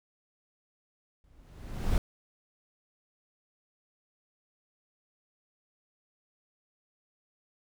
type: noise with exponential growth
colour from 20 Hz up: brown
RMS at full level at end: -24 dBFS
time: 1.24-1.98 s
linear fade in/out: 1 ms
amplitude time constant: 160 ms
effects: none